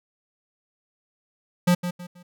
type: tone with echo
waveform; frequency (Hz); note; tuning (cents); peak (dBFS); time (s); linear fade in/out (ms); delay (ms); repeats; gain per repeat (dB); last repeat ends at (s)
square; 177.2; F3; +25; -16; 1.67-1.75; 10; 160; 3; -10; 2.23
effects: none